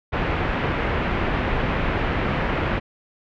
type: low-pass noise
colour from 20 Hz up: pink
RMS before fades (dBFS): -23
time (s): 0.12-2.8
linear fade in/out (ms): 20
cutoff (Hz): 2600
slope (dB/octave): 24
effects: none